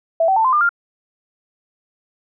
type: tone with pitch steps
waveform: sine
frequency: 659.3 / 766.1 / 890.3 / 1034.6 / 1202.2 / 1397 Hz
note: E5 / G5 / A5 / C6 / D6 / F6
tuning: 0 / -40 / +20 / -20 / +40 / 0 cents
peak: -12 dBFS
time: 0.2-0.692 s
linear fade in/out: 5 ms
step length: 82 ms
effects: none